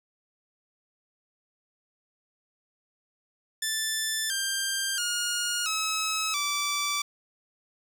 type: tone with pitch steps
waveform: 10% pulse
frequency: 1760 / 1586.2 / 1429.6 / 1288.4 / 1161.2 Hz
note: A6 / G6 / F6 / E6 / D6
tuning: 0 / +20 / +40 / -40 / -20 cents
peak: -18 dBFS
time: 3.62-7.02 s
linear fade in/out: 5 ms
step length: 680 ms
effects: none